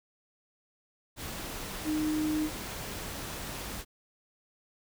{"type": "tone in noise", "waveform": "sine", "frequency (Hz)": 307.6, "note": "D#4", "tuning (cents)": -20, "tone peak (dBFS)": -27, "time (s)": [1.84, 2.5], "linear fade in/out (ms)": 50, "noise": "pink", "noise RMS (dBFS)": -39, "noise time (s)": [1.16, 3.85], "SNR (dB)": 9, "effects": []}